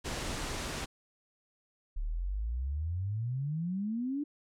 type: low-pass noise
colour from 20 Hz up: pink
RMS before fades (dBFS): -37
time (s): 0.04-0.86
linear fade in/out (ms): 20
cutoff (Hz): 9100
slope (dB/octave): 24
type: exponential sweep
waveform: sine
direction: up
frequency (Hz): 34.65 to 300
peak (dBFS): -31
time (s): 1.96-4.24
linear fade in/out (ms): 10
effects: none